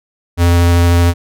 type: tone with vibrato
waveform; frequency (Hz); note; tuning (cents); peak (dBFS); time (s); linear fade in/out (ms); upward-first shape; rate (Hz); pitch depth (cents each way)
square; 86.3; F2; -20; -8; 0.37-1.14; 50; triangle; 13; 12
effects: none